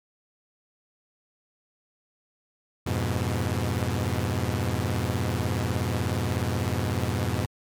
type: chord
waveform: sawtooth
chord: F diminished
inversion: none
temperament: equal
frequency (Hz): 87.31 / 103.83 / 123.47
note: F2 / Ab2 / Cb3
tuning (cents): 0 / 0 / 0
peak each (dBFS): -25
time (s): 2.86-7.46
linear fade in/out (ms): 10
effects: MP3 96 kbps